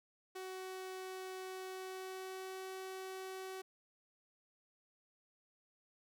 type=tone with pitch glide; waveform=sawtooth; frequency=374.8 to 378.1 Hz; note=F#4 to F#4; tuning=+22 to +38 cents; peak=-40 dBFS; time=0.35-3.62 s; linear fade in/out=10 ms; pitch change=+16 cents; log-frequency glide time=1.62-2.68 s; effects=none